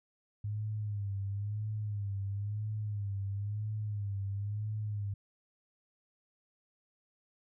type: tone with vibrato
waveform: sine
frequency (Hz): 102.8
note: G#2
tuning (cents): -17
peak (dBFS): -33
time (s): 0.44-5.14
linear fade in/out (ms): 5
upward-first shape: sine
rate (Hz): 0.99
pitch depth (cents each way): 74
effects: none